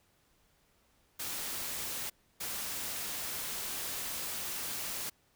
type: noise bursts at uneven times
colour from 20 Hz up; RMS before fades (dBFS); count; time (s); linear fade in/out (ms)
white; -38; 2; 1.19-2.1 / 2.4-5.1; 10
effects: pink hiss -70 dBFS RMS until 5.35 s